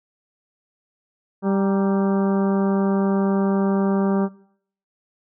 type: harmonic tone with a mistuned harmonic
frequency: 196 Hz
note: G3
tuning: in tune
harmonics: 1 / 2 / 3 / 4 / 5 / 6 / 7 / 8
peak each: -19 / -24 / -29 / -32 / -33 / -35 / -41 / -42 dBFS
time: 1.42-4.29 s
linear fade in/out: 50 ms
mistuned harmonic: 5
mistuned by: -69 cents
effects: noise-tail reverb RT60 0.6 s tail -19 dB re dry